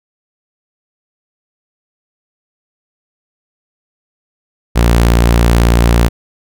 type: tone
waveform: sawtooth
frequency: 58.2 Hz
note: A#1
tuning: 2 cents flat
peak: -3 dBFS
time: 4.75-6.09 s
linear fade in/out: 20 ms
effects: none